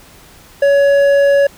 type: tone with hard clipping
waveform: triangle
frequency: 562 Hz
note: C#5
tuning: 24 cents sharp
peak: -9 dBFS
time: 0.62-1.47 s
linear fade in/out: 5 ms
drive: 10 dB
effects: pink hiss -42 dBFS RMS until 1.57 s